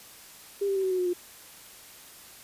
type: tone with pitch steps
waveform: sine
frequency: 400 / 392 / 384.1 / 376.5 / 368.9 / 361.5 / 354.3 Hz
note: G4 / G4 / G4 / F#4 / F#4 / F#4 / F4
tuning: +35 / 0 / -35 / +30 / -5 / -40 / +25 cents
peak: -24 dBFS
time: 0.61-1.135 s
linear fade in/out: 10 ms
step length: 75 ms
effects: white hiss -49 dBFS RMS until 2.43 s + resampled to 32000 Hz